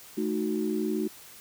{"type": "chord", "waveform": "sine", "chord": "D# diminished", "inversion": "second", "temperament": "equal with one note detuned", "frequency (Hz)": [218.4, 311.1, 370], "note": ["A3", "D#4", "F#4"], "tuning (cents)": [-13, 0, 0], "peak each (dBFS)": -30, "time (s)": [0.17, 1.08], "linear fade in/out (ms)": 10, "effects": ["tanh soft clip ceiling -16 dBFS", "white hiss -49 dBFS RMS until 1.4 s"]}